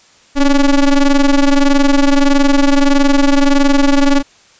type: ring-modulated tone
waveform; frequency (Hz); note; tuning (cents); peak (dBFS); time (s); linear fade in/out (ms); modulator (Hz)
square; 142.8; D3; -48; -5; 0.35-4.23; 50; 132
effects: white hiss -47 dBFS RMS until 4.59 s + resampled to 16000 Hz